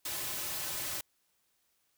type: noise with comb filter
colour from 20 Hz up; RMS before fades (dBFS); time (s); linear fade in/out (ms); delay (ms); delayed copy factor
white; -37; 0.05-1.01; 5; 4.3; -0.6
effects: white hiss -75 dBFS RMS until 1.97 s